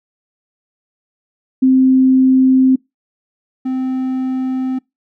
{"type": "tone pair in turn", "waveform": ["sine", "triangle"], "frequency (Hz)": [260.9, 259.5], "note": ["C4", "C4"], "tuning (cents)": [-5, -14], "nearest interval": "unison", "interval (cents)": 9, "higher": "first", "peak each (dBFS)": [-7, -14], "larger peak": "first", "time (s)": [[1.62, 2.76], [3.65, 4.79]], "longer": "neither", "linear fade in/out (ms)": 10, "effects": ["noise-tail reverb RT60 0.2 s tail -25 dB re dry"]}